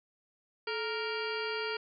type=harmonic tone with a mistuned harmonic; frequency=466.2 Hz; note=A#4; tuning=in tune; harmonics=1 / 2 / 3 / 4 / 5 / 6 / 7 / 9 / 10; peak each=-36 / -42 / -39 / -45 / -42 / -43 / -47 / -49 / -44 dBFS; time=0.67-1.77 s; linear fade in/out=5 ms; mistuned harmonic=1; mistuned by=-120 cents; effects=none